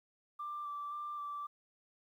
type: tone with vibrato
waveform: sine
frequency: 1174.7 Hz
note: D6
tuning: in tune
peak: -38 dBFS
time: 0.39-1.47 s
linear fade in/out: 10 ms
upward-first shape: square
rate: 1.9 Hz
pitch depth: 14 cents each way
effects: tanh soft clip ceiling -34 dBFS + 12-bit